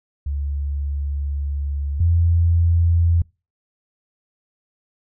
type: tone pair in turn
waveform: sine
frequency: 71.1 / 84.55 Hz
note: C#2 / E2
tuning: +45 / +44 cents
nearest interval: minor third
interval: 299 cents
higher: second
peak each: -21 / -13 dBFS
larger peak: second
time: 0.26-2 / 2-3.22 s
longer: first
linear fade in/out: 5 ms
effects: noise-tail reverb RT60 0.3 s tail -26 dB re dry